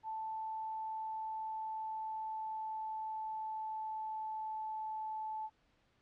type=tone with pitch glide; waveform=sine; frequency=880 to 870.4 Hz; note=A5 to A5; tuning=0 to -19 cents; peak=-38 dBFS; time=0.03-5.5 s; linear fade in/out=50 ms; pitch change=-19 cents; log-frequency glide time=0.15-4.98 s; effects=pink hiss -73 dBFS RMS until 6.01 s + low-pass 4000 Hz 12 dB/octave